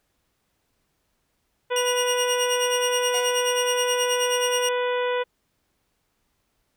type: harmonic tone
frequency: 493.9 Hz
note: B4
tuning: in tune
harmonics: 1 / 2 / 3 / 4 / 5 / 6 / 7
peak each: -23 / -29 / -33 / -35 / -37 / -39 / -40 dBFS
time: 1.7-5.24 s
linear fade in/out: 20 ms
type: tone with tremolo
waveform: 20% pulse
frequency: 2861 Hz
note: F7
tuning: 41 cents sharp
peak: -17 dBFS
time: 1.76-4.69 s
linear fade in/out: 2 ms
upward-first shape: sine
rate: 9.4 Hz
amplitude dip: 80%
type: tone with exponential decay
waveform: sawtooth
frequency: 732 Hz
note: F#5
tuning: 19 cents flat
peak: -27 dBFS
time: 3.14-3.55 s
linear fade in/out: 2 ms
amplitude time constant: 88 ms
effects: pink hiss -72 dBFS RMS until 6.76 s